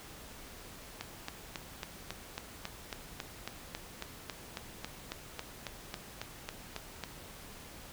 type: click train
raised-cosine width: 0.2 ms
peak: -20 dBFS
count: 23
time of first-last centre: 1.01-7.037 s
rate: 3.65 Hz
effects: pink hiss -50 dBFS RMS until 7.92 s